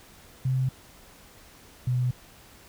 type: tone pair in turn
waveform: sine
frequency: 130.3 / 124.95 Hz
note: C3 / B2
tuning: -7 / +21 cents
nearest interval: minor second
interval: 72 cents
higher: first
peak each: -22 dBFS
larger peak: neither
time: 0.45-0.69 / 1.87-2.11 s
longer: neither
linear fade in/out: 5 ms
effects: pink hiss -52 dBFS RMS until 2.68 s